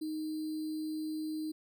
sine tone with sample-and-hold, 311.1 Hz, D#4, in tune, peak -34 dBFS, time 0.01-1.52 s, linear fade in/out 10 ms, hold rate 4410 Hz, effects none

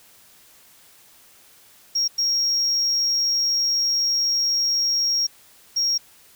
sine tone bursts at uneven times, 5588 Hz, F8, in tune, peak -16 dBFS, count 3, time 1.95-2.08 / 2.18-5.27 / 5.76-5.98 s, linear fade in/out 10 ms, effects tanh soft clip ceiling -17 dBFS + white hiss -52 dBFS RMS until 6.35 s

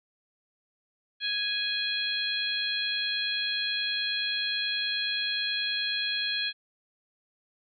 harmonic tone, 830.6 Hz, G#5, in tune, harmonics 2 / 3 / 4 / 5, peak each -34 / -35 / -31 / -32 dBFS, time 1.2-6.53 s, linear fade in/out 50 ms, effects none

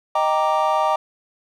triangle chord, Eb major seventh, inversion none, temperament equal, 622.3 / 784 / 932.3 / 1174.7 Hz, Eb5 / G5 / Bb5 / D6, 0 / 0 / 0 / 0 cents, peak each -20 / -20 / -20 / -21 dBFS, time 0.15-0.96 s, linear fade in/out 5 ms, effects none

